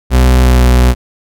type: tone with pitch glide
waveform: 40% pulse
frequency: 63 to 61.99 Hz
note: B1 to B1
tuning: +35 to +7 cents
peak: -4 dBFS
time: 0.1-0.95 s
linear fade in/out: 50 ms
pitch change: -28 cents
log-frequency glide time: 0.36-0.65 s
effects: none